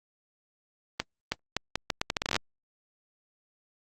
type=accelerating click train; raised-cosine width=0.2 ms; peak=-9 dBFS; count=16; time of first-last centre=1-2.364 s; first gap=320 ms; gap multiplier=0.77; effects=Opus 24 kbps